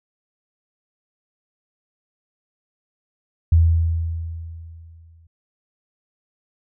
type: tone with exponential decay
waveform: sine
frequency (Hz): 82.6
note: E2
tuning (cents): +4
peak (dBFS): -9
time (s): 3.52-5.27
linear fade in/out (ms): 5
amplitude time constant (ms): 380
effects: none